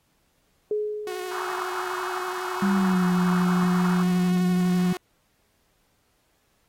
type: tone with exponential decay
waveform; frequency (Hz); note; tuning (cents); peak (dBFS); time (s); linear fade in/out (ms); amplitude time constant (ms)
sine; 422.1; G#4; +28; -21; 0.71-2.05; 2; 290
type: tone with vibrato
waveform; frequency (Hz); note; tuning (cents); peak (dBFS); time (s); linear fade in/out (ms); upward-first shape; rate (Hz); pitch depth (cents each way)
sawtooth; 365.4; F#4; -22; -27; 1.07-4.97; 2; square; 12; 18
type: band-pass noise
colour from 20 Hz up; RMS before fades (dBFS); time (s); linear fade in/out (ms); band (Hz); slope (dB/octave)
white; -33; 1.31-4.03; 5; 850 to 1500; 48
type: tone with pitch glide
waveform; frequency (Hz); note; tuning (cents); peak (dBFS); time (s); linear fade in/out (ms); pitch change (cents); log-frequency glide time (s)
sine; 196 to 178.7; G3 to F3; 0 to +40; -19; 2.62-4.93; 5; -160; 2.74-3.05
effects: pink hiss -68 dBFS RMS until 6.68 s + AAC 48 kbps